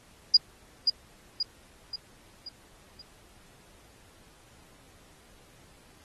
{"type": "tone with echo", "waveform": "sine", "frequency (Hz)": 4873, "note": "D#8", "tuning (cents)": -37, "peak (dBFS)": -13, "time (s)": [0.34, 0.37], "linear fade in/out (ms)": 5, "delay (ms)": 530, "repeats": 5, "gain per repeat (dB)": -6, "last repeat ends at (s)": 3.02, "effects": ["pink hiss -58 dBFS RMS until 6.04 s", "AAC 32 kbps"]}